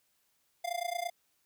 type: tone with amplitude modulation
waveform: square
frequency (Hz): 698.5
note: F5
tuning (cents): 0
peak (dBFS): -30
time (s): 0.64-1.1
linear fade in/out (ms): 10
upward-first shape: sine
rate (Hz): 28.9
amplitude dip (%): 90
effects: white hiss -74 dBFS RMS until 1.45 s